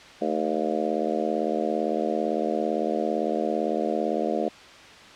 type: harmonic tone with a mistuned harmonic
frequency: 77.78 Hz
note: D#2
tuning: in tune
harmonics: 3 / 4 / 5 / 6 / 7 / 8 / 9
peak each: -31 / -31 / -31 / -31 / -31 / -31 / -31 dBFS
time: 0.21-4.49 s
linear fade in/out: 10 ms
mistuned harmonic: 3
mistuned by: -110 cents
effects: white hiss -46 dBFS RMS until 5.15 s + low-pass 4000 Hz 12 dB/octave